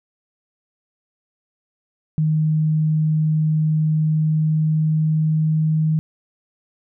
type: tone with pitch glide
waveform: sine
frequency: 155.56 to 156.73 Hz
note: D#3 to D#3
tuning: 0 to +13 cents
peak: -15 dBFS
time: 2.18-5.99 s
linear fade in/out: 0 ms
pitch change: +13 cents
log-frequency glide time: 3.94-5.85 s
effects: none